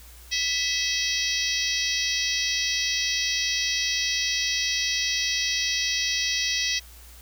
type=harmonic tone with a mistuned harmonic; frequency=645 Hz; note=E5; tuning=38 cents flat; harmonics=3 / 4 / 5 / 6 / 7 / 8 / 9; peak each=-31 / -31 / -31 / -31 / -31 / -31 / -31 dBFS; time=0.31-6.8 s; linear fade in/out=20 ms; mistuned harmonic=3; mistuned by=+40 cents; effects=added 60 Hz sine -46 dBFS peak until 7.21 s + white hiss -50 dBFS RMS until 7.21 s